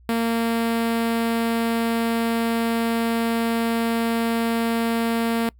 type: tone with notch filter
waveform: sawtooth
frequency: 230 Hz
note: A#3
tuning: 23 cents flat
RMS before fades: -22 dBFS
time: 0.09-5.49 s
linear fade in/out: 0 ms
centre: 6200 Hz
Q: 1.5
effects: noise-tail reverb RT60 0.1 s tail -25 dB re dry + added 60 Hz sine -48 dBFS peak until 5.59 s